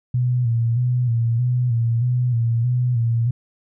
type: tone with vibrato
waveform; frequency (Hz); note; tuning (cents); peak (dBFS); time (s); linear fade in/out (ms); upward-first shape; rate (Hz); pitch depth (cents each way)
sine; 120; B2; -49; -16; 0.14-3.31; 5; square; 1.6; 58
effects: none